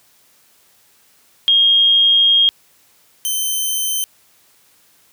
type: tone pair in turn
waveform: sine / 5% pulse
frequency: 3244 / 3087 Hz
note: G#7 / G7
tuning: -41 / -27 cents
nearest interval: minor second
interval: 86 cents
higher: first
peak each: -9 dBFS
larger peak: neither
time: 1.48-2.49 / 3.25-4.04 s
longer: first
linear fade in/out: 0 ms
effects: white hiss -54 dBFS RMS until 5.12 s + high-pass 60 Hz 12 dB/octave